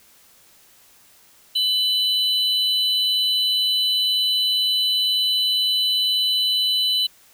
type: tone pair together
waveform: triangle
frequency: 2993 / 3995 Hz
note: F#7 / B7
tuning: +19 / +19 cents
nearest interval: perfect fourth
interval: 500 cents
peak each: -19 dBFS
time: 1.55-7.07 s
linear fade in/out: 10 ms
effects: white hiss -53 dBFS RMS until 7.33 s